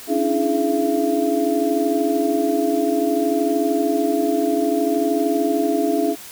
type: tone cluster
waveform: sine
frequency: 277.1 / 297.7 / 330.6 / 420.8 / 678 Hz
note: C#4 / D4 / E4 / G#4 / E5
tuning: -1 / +24 / +5 / +23 / +49 cents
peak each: -23 dBFS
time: 0.07-6.16 s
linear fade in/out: 50 ms
effects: white hiss -38 dBFS RMS until 6.31 s